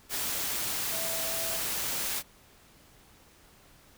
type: tone in noise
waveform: sine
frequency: 659.3 Hz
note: E5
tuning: in tune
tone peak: -39 dBFS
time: 0.9-1.6 s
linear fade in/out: 50 ms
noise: white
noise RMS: -32 dBFS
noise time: 0.09-2.23 s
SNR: -10 dB
effects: pink hiss -58 dBFS RMS until 3.97 s